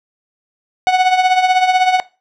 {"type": "tone with tremolo", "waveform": "45% pulse", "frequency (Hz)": 740, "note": "F#5", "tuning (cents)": 0, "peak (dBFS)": -7, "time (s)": [0.87, 2], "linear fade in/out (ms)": 0, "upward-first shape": "triangle", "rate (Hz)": 16, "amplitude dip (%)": 70, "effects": ["noise-tail reverb RT60 0.3 s tail -20 dB re dry", "low-pass 4000 Hz 12 dB/octave"]}